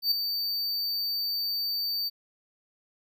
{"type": "tone with ADSR envelope", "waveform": "square", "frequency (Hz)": 4598, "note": "D8", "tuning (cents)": -37, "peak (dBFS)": -20, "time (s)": [0.02, 2.1], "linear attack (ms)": 96, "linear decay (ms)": 3, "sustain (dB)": -8, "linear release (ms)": 26, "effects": []}